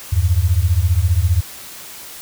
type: beating tone pair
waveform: sine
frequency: 80.2 / 95.2 Hz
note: E2 / F#2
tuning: -47 / +50 cents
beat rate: 15 Hz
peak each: -15 dBFS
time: 0.12-1.41 s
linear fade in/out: 10 ms
effects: white hiss -35 dBFS RMS until 2.21 s